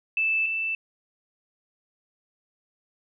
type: tone pair in turn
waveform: sine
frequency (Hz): 2636 / 2651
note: E7 / E7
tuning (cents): -1 / +9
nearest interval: unison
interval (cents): 10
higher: second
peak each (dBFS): -21 / -25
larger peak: first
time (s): 0.17-0.46 / 0.46-0.75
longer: neither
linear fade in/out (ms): 2
effects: none